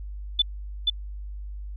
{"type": "tone with echo", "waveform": "sine", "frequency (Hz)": 3503, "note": "A7", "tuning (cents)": -8, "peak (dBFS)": -16, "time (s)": [0.39, 0.42], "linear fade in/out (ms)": 5, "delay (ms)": 480, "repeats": 1, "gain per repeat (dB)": -2, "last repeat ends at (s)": 0.9, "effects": ["added 50 Hz sine -33 dBFS peak until 1.76 s"]}